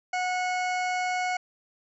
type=harmonic tone with a mistuned harmonic; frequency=731 Hz; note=F#5; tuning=21 cents flat; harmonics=1 / 2 / 3 / 4 / 6 / 7 / 8 / 9 / 10; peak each=-27 / -35 / -32 / -44 / -44 / -51 / -46 / -50 / -49 dBFS; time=0.13-1.37 s; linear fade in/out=5 ms; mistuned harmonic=6; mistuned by=+22 cents; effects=none